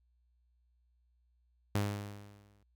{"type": "tone with exponential decay", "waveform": "sawtooth", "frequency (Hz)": 102.2, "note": "G#2", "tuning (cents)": -27, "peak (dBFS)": -24, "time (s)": [1.75, 2.63], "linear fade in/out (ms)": 0, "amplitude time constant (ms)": 190, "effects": ["added 60 Hz sine -69 dBFS peak until 2.75 s"]}